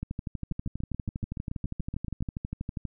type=two click trains; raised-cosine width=5 ms; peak=-20 / -21 dBFS; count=36 / 13; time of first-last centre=0.03-2.853 / 0.52-2.225 s; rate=12.4 / 7.04 Hz; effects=none